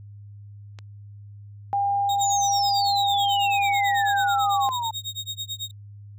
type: click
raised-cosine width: 0.2 ms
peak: -25 dBFS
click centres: 0.788 s
type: tone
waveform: sine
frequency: 802 Hz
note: G5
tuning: 39 cents sharp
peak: -20 dBFS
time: 1.73-4.69 s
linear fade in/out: 0 ms
type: tone with tremolo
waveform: 35% pulse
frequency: 3731 Hz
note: A#7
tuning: 1 cent sharp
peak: -25 dBFS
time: 2.09-5.71 s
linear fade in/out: 2 ms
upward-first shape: sine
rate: 9.1 Hz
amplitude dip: 100%
type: exponential sweep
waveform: sine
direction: down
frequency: 7290 to 880 Hz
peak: -25 dBFS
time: 2.21-4.91 s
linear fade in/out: 5 ms
effects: added 102 Hz sine -40 dBFS peak until 6.18 s